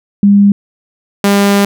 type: tone pair in turn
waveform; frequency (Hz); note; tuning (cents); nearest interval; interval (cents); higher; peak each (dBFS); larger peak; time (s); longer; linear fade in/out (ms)
sine / sawtooth; 201.6 / 200.7; G3 / G3; +49 / +41; unison; 8; first; -3; neither; 0.23-0.52 / 1.24-1.65; second; 2
effects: none